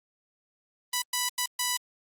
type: tone bursts at uneven times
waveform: 5% pulse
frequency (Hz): 987.8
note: B5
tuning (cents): 0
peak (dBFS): -14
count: 4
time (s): 0.93-1.02 / 1.13-1.29 / 1.38-1.46 / 1.59-1.77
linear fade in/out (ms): 5
effects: Opus 24 kbps